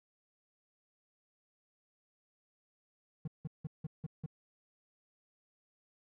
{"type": "tone bursts", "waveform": "triangle", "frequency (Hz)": 155, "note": "D#3", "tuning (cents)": -6, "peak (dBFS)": -34, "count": 6, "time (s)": [3.25, 4.262], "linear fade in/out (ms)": 5, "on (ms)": 27, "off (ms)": 170, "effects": []}